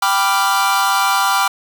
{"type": "chord", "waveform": "45% pulse", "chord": "G dominant seventh", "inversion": "none", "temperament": "equal with one note detuned", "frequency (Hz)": [784, 987.8, 1174.7, 1390.5], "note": ["G5", "B5", "D6", "F6"], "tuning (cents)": [0, 0, 0, -8], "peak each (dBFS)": -19, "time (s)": [0.02, 1.48], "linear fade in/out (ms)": 5, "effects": []}